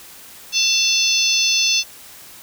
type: harmonic tone with a mistuned harmonic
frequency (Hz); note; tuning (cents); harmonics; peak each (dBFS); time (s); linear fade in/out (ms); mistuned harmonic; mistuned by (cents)
873; A5; -14; 3 / 4 / 5 / 6 / 7; -21 / -21 / -21 / -21 / -21; 0.52-1.84; 50; 3; +40
effects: white hiss -41 dBFS RMS until 2.42 s